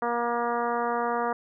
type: harmonic tone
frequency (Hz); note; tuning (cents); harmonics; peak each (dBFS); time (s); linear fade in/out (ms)
237.5; A#3; +33; 1 / 2 / 3 / 4 / 5 / 6 / 7 / 8; -35 / -30 / -30 / -31 / -32 / -37 / -41 / -44; 0.02-1.33; 5
effects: none